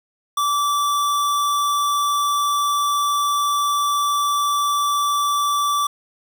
square tone, 1161 Hz, D6, 20 cents flat, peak -18 dBFS, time 0.37-5.87 s, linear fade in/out 5 ms, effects 8-bit

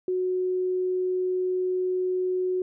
sine tone, 367.7 Hz, F#4, 11 cents flat, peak -23 dBFS, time 0.08-2.62 s, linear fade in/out 2 ms, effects none

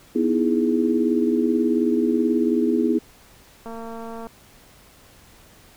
sine chord, E major seventh, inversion second, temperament equal, 246.9 / 311.1 / 329.6 / 415.3 Hz, B3 / D#4 / E4 / G#4, 0 / 0 / 0 / 0 cents, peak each -21 / -25 / -22 / -24 dBFS, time 0.15-2.99 s, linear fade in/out 10 ms
click train, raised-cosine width 1 ms, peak -23 dBFS, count 140, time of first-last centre 3.66-4.27 s, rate 228 Hz
effects pink hiss -51 dBFS RMS until 5.76 s

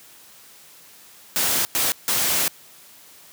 white noise bursts at uneven times, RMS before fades -21 dBFS, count 3, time 1.36-1.65 / 1.75-1.92 / 2.08-2.48 s, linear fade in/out 0 ms, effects white hiss -48 dBFS RMS until 3.32 s + high-pass 100 Hz 12 dB/octave

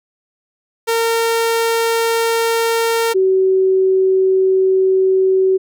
sawtooth / sine tone pair in turn, 458.2 / 378.8 Hz, A#4 / F#4, -30 / +41 cents, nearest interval minor third, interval 329 cents, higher first, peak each -10 dBFS, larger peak neither, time 0.87-3.14 / 3.14-5.58 s, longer second, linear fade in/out 20 ms, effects none

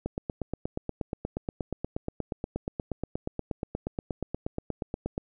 click train, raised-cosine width 2 ms, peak -17 dBFS, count 44, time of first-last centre 0.06-5.179 s, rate 8.4 Hz, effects none

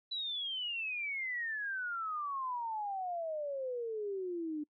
sine exponential sweep, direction down, 3985 to 293.7 Hz, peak -35 dBFS, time 0.11-4.64 s, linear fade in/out 10 ms, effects noise-tail reverb RT60 0.1 s tail -25 dB re dry

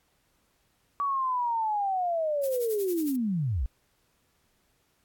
sine linear sweep, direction down, 1145 to 49 Hz, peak -25 dBFS, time 1-3.66 s, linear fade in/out 0 ms
violet noise with tremolo, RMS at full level -36 dBFS, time 2.43-3.16 s, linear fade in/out 5 ms, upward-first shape sine, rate 11 Hz, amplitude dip 75%
effects pink hiss -70 dBFS RMS until 5.04 s + AAC 64 kbps

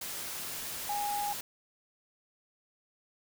sine tone in noise, 822 Hz, G#5, 18 cents flat, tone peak -31 dBFS, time 0.89-1.33 s, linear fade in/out 5 ms, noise white, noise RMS -39 dBFS, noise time 0.01-1.41 s, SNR +5 dB, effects none

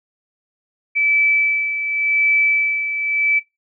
sine tone with tremolo, 2310 Hz, D7, 29 cents flat, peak -12 dBFS, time 0.95-3.4 s, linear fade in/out 20 ms, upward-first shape sine, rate 0.89 Hz, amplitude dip 60%, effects noise-tail reverb RT60 0.2 s tail -18 dB re dry

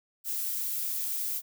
violet noise, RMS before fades -32 dBFS, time 0.24-1.42 s, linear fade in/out 50 ms, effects none

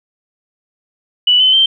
sine tone with pitch steps, 2960 / 3045 / 3132 Hz, F#7 / F#7 / G7, 0 / +49 / -2 cents, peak -7 dBFS, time 1.27-1.66 s, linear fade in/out 5 ms, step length 130 ms, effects none

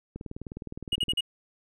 click train, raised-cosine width 3 ms, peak -24 dBFS, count 20, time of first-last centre 0.16-1.134 s, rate 19.5 Hz
triangle tone bursts, 2886 Hz, F#7, 44 cents flat, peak -22 dBFS, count 4, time 0.92-1.208 s, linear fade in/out 5 ms, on 36 ms, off 48 ms
effects none

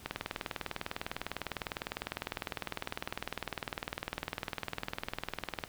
click train, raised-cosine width 0.3 ms, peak -18 dBFS, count 112, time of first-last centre 0.06-5.638 s, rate 19.9 Hz, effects pink hiss -53 dBFS RMS until 5.68 s

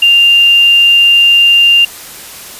sine tone, 2794 Hz, F7, in tune, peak -3 dBFS, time 0.02-1.85 s, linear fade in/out 5 ms, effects white hiss -29 dBFS RMS until 2.59 s + resampled to 32000 Hz

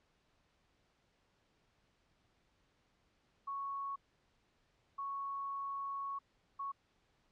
sine tone bursts at uneven times, 1108 Hz, C#6, 1 cent flat, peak -38 dBFS, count 3, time 3.47-3.96 / 4.98-6.19 / 6.59-6.72 s, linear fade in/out 10 ms, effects pink hiss -75 dBFS RMS until 7.31 s + low-pass 5000 Hz 12 dB/octave

